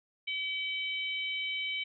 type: harmonic tone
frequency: 764 Hz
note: G5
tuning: 45 cents flat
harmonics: 3 / 4 / 5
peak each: -34 / -36 / -44 dBFS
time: 0.27-1.84 s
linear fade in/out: 10 ms
effects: none